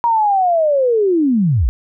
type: linear sweep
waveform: sine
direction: down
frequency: 954 to 44.54 Hz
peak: -11 dBFS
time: 0.04-1.69 s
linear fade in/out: 0 ms
effects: none